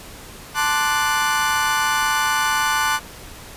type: chord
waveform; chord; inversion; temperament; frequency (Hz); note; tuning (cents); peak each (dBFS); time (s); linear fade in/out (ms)
35% pulse; D dominant seventh; second; equal; 880 / 1046.5 / 1174.7 / 1480; A5 / C6 / D6 / F#6; 0 / 0 / 0 / 0; -21 / -24 / -22 / -20; 0.54-3; 50
effects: pink hiss -39 dBFS RMS until 3.56 s + resampled to 32000 Hz